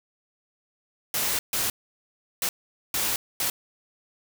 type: noise bursts at uneven times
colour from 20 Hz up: white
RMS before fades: -26 dBFS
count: 5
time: 1.14-1.39 / 1.53-1.7 / 2.42-2.49 / 2.94-3.16 / 3.4-3.5 s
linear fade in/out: 2 ms
effects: none